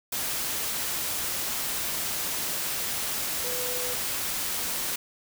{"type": "tone in noise", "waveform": "sine", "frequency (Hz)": 496.7, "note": "B4", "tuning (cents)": 10, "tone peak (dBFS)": -35, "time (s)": [3.44, 3.94], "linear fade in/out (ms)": 5, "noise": "white", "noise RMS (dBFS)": -30, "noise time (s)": [0.12, 4.96], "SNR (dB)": -8, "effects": []}